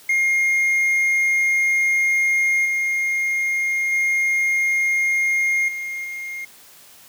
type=tone with level steps; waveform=triangle; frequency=2131 Hz; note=C7; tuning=31 cents sharp; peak=-14 / -17 / -15 / -24 / -26 dBFS; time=0.09-6.45 s; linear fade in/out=5 ms; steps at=2.65 / 3.92 / 5.68 / 6.04 s; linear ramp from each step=5 ms; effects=white hiss -47 dBFS RMS until 7.08 s + high-pass 80 Hz 12 dB/octave